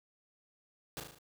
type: noise with echo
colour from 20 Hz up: pink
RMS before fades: -41 dBFS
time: 0.97-1 s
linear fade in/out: 0 ms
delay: 37 ms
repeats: 5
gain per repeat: -4 dB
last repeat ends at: 1.185 s
effects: none